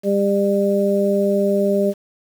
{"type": "harmonic tone", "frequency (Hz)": 199.6, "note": "G3", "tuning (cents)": 32, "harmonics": [1, 2, 3], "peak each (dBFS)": [-19, -19, -19], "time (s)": [0.03, 1.94], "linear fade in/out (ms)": 50, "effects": ["7-bit"]}